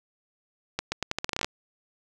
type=accelerating click train; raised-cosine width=0.2 ms; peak=-10 dBFS; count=13; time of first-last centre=0.79-1.445 s; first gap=130 ms; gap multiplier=0.82; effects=none